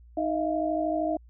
sine tone cluster, 312.8 / 635 / 688 Hz, D#4 / D#5 / F5, +9 / +35 / -26 cents, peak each -29 dBFS, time 0.17-1.17 s, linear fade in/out 5 ms, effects added 59 Hz sine -49 dBFS peak until 1.29 s

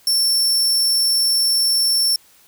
sawtooth tone, 5420 Hz, E8, 47 cents sharp, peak -12 dBFS, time 0.07-2.16 s, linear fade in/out 2 ms, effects white hiss -52 dBFS RMS until 2.47 s

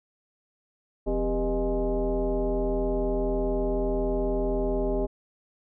sine tone with frequency modulation, 178.2 Hz, F3, 35 cents sharp, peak -23 dBFS, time 1.06-5.07 s, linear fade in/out 20 ms, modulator 219 Hz, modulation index 2.1, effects none

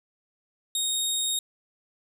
20% pulse tone, 3729 Hz, A#7, in tune, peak -19 dBFS, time 0.75-1.39 s, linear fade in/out 2 ms, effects none

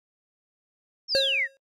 sine exponential sweep, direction down, 5580 to 1760 Hz, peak -22 dBFS, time 1.08-1.48 s, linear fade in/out 50 ms
square tone with exponential decay, 542 Hz, C#5, 39 cents flat, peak -20 dBFS, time 1.15-1.57 s, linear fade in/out 0 ms, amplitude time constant 91 ms
effects noise-tail reverb RT60 0.1 s tail -24 dB re dry + low-pass 9000 Hz 12 dB/octave

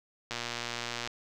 click train, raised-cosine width 0.2 ms, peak -17 dBFS, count 92, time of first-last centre 0.31-1.075 s, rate 119 Hz, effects none

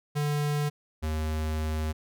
square tone pair in turn, 147.1 / 77.92 Hz, D3 / D#2, +3 / +3 cents, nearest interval major seventh, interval 1100 cents, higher first, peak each -26 / -28 dBFS, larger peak first, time 0.15-0.7 / 1.02-1.93 s, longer second, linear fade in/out 20 ms, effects none

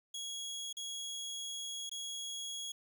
25% pulse tone with dropouts, 3322 Hz, G#7, in tune, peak -36 dBFS, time 0.14-2.72 s, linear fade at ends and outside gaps 5 ms, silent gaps 0.728-0.768 / 1.895-1.914 s, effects none

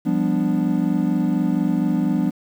triangle chord, G dominant seventh, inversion third, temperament equal with one note detuned, 174.61 / 198.85 / 246.9 / 293.7 Hz, F3 / G3 / B3 / D4, 0 / +25 / 0 / 0 cents, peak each -21 dBFS, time 0.05-2.31 s, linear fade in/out 20 ms, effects 8-bit

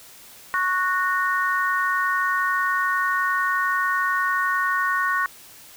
harmonic tone, 368.8 Hz, F#4, 6 cents flat, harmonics 3 / 4 / 5, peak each -23 / -24 / -25 dBFS, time 0.54-5.26 s, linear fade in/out 0 ms, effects white hiss -46 dBFS RMS until 5.76 s

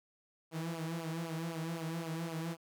sawtooth tone with flanger, 164.1 Hz, E3, 8 cents flat, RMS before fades -39 dBFS, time 0.51-2.57 s, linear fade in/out 50 ms, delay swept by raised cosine 0.51 to 4.71 ms, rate 3.9 Hz, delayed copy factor -0.85, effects none

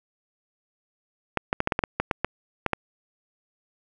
clicks, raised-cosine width 0.5 ms, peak -7 dBFS, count 12, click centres 1.373 / 1.529 / 1.604 / 1.674 / 1.722 / 1.791 / 1.838 / 2 / 2.112 / 2.246 / 2.663 / 2.733 s, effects none

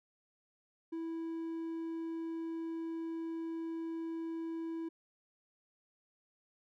triangle tone, 328.5 Hz, E4, 6 cents flat, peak -35 dBFS, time 0.92-4.89 s, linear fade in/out 10 ms, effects none

